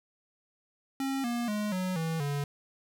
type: tone with pitch steps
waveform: square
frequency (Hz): 270.4 / 238.1 / 209.7 / 184.69 / 162.65 / 143.24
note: C#4 / A#3 / G#3 / F#3 / E3 / D3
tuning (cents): -43 / +37 / +17 / -3 / -23 / -43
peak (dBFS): -30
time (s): 1-2.44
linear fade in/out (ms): 2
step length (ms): 240
effects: none